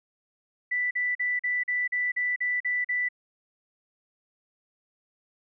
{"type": "tone bursts", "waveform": "sine", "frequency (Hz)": 1978, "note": "B6", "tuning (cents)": 2, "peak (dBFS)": -24, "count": 10, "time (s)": [0.71, 3.088], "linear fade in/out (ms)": 10, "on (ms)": 200, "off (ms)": 42, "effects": []}